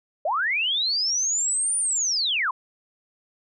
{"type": "linear two-way sweep", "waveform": "sine", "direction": "up then down", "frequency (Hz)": [554.4, 9450, 940], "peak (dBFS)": -21, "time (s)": [0.25, 2.51], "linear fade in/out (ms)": 5, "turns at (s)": 1.78, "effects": []}